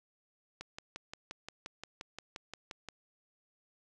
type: click train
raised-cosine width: 0.2 ms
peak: -25 dBFS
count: 14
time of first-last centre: 0.61-2.887 s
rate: 5.71 Hz
effects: none